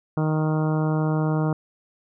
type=harmonic tone; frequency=155.56 Hz; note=D#3; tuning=in tune; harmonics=1 / 2 / 3 / 4 / 5 / 6 / 7 / 8 / 9; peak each=-21 / -27 / -31 / -33 / -35 / -37 / -38 / -39 / -40 dBFS; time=0.17-1.53 s; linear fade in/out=2 ms; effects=none